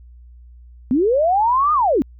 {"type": "linear two-way sweep", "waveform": "sine", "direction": "up then down", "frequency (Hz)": [233.1, 1244.5, 233.1], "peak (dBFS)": -13, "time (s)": [0.91, 2.02], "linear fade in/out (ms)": 0, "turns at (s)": 1.73, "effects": ["added 60 Hz sine -40 dBFS peak until 2.19 s"]}